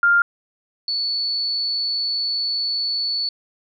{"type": "tone pair in turn", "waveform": "sine", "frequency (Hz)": [1400, 4445], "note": ["F6", "C#8"], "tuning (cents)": [4, 4], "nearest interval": "octave + minor sixth", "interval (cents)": 2000, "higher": "second", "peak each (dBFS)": [-12, -20], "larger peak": "first", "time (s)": [[0.03, 0.22], [0.88, 3.29]], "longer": "second", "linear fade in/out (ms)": 2, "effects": []}